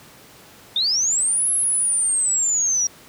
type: linear two-way sweep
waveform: sine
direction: up then down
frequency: 3520 to 11000 to 5650 Hz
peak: -17 dBFS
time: 0.76-2.87 s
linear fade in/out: 2 ms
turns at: 1.51 s
effects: pink hiss -46 dBFS RMS until 3.08 s + high-pass 100 Hz 12 dB/octave